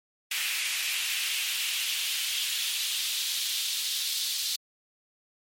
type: noise with high-pass filter sweep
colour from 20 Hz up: pink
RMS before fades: -30 dBFS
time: 0.31-4.56 s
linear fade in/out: 5 ms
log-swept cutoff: 2400 to 4000 Hz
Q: 2.4
effects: MP3 64 kbps